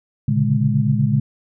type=tone cluster; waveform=sine; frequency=116.5 / 137.4 / 145.4 / 208.4 Hz; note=A#2 / C#3 / D3 / G#3; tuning=-1 / -15 / -17 / +6 cents; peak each=-20 dBFS; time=0.28-1.2 s; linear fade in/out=5 ms; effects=none